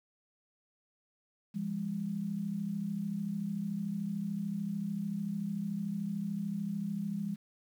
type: tone pair together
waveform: sine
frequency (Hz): 170 / 203.5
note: F3 / G#3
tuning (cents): -46 / -35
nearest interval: minor third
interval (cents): 311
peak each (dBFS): -38 / -34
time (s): 1.54-7.36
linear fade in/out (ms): 20
effects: 10-bit